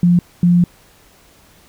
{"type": "tone pair in turn", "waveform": "sine", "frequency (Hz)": [175.2, 175.2], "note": ["F3", "F3"], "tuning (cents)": [6, 6], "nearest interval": "unison", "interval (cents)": 0, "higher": "neither", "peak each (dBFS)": -8, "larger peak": "neither", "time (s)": [[0.03, 0.19], [0.43, 0.64]], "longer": "second", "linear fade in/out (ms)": 2, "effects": ["pink hiss -49 dBFS RMS until 1.68 s"]}